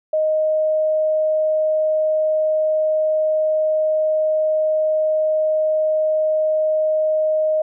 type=tone; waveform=sine; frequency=622.3 Hz; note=D#5; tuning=in tune; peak=-15 dBFS; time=0.13-7.62 s; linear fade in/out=5 ms; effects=none